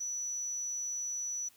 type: tone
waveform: sine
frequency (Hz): 5920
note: F#8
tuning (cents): 0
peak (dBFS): -34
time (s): 0-1.49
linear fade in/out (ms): 10
effects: white hiss -63 dBFS RMS until 1.56 s